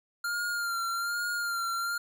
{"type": "tone with vibrato", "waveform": "square", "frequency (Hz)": 1396.9, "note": "F6", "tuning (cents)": 0, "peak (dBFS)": -30, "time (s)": [0.24, 1.98], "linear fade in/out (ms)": 5, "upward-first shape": "sine", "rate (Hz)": 1.2, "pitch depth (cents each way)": 37, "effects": []}